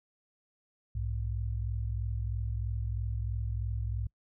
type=tone pair together; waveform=sine; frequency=62.2 / 105.27 Hz; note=B1 / G#2; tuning=+13 / +24 cents; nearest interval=major sixth; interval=911 cents; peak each=-33 / -34 dBFS; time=0.95-4.07 s; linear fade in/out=5 ms; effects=noise-tail reverb RT60 0.1 s tail -25 dB re dry